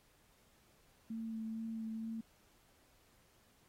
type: tone with vibrato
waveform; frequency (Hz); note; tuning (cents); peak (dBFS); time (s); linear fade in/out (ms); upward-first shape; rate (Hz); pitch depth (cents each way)
sine; 223.4; A3; +27; -39; 1.1-2.21; 5; sine; 2.2; 15
effects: pink hiss -70 dBFS RMS until 3.68 s + AAC 48 kbps